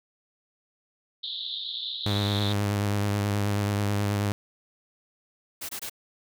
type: band-pass noise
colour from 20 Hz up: white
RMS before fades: -34 dBFS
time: 1.23-2.53 s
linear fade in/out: 10 ms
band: 3400 to 4000 Hz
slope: 96 dB/octave
type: tone with vibrato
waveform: sawtooth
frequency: 102.1 Hz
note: G#2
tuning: 29 cents flat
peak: -20 dBFS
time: 2.06-4.32 s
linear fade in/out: 0 ms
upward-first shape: sine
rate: 9.3 Hz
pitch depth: 26 cents each way
type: noise bursts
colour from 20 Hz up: white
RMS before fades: -35 dBFS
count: 3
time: 5.61-5.897 s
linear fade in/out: 10 ms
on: 81 ms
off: 22 ms
effects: none